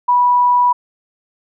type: tone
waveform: sine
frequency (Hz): 980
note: B5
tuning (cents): -14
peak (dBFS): -9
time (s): 0.08-0.73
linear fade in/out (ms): 10
effects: none